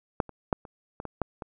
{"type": "clicks", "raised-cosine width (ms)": 1, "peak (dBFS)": [-9, -28, -9, -30, -22, -21, -12, -22], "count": 8, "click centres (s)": [0.202, 0.293, 0.528, 0.652, 1.001, 1.053, 1.217, 1.422], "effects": []}